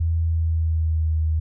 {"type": "tone with pitch glide", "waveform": "sine", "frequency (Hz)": [82.41, 78.96], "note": ["E2", "D#2"], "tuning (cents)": [0, 26], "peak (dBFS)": -18, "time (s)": [0, 1.4], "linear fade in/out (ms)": 10, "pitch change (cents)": -74, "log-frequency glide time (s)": [0.18, 1.19], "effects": []}